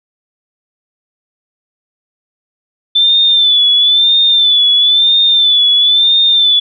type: tone with vibrato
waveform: sine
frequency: 3520 Hz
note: A7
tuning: in tune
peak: -6 dBFS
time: 2.95-6.6 s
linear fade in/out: 10 ms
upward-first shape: sine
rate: 1 Hz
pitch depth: 64 cents each way
effects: none